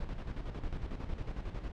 brown noise with tremolo, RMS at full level -37 dBFS, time 0-1.72 s, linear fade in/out 5 ms, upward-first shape square, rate 11 Hz, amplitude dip 55%, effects low-pass 4000 Hz 12 dB/octave

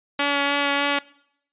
5% pulse tone with vibrato, 283.8 Hz, C#4, 41 cents sharp, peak -8 dBFS, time 0.19-0.99 s, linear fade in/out 5 ms, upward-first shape sine, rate 3.3 Hz, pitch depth 11 cents each way, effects noise-tail reverb RT60 0.7 s tail -22 dB re dry + resampled to 8000 Hz

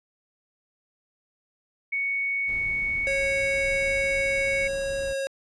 sine tone, 2224 Hz, C#7, 5 cents sharp, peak -24 dBFS, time 1.92-4.68 s, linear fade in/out 10 ms
brown noise, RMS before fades -40 dBFS, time 2.47-5.14 s, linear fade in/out 20 ms
square tone with pitch glide, 548 to 544.2 Hz, C#5 to C#5, -20 to -32 cents, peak -27 dBFS, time 3.07-5.27 s, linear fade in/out 0 ms, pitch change -12 cents, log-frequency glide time 5.02-5.13 s
effects resampled to 24000 Hz

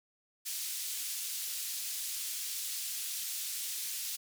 white band-pass noise, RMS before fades -38 dBFS, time 0.45-4.17 s, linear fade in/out 20 ms, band 3300 to 14000 Hz, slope 12 dB/octave, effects none

